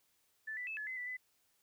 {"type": "tone with pitch steps", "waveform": "sine", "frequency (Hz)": [1754, 1980, 2613, 1712, 2042, 1973, 2008], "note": ["A6", "B6", "E7", "A6", "C7", "B6", "B6"], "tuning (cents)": [-6, 4, -16, -48, -43, -2, 28], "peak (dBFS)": -39, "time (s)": [0.47, 1.17], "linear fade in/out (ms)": 10, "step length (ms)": 100, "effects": ["white hiss -75 dBFS RMS until 1.62 s"]}